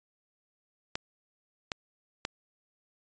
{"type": "clicks", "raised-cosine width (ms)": 0.2, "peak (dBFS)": -14, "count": 3, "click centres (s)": [0.955, 1.718, 2.251], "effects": ["resampled to 16000 Hz"]}